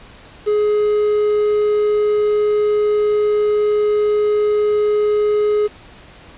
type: tone with quantisation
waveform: triangle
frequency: 419.6 Hz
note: G#4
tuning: 18 cents sharp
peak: -11 dBFS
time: 0.46-5.68 s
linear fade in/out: 20 ms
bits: 6
effects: pink hiss -42 dBFS RMS until 6.37 s + resampled to 8000 Hz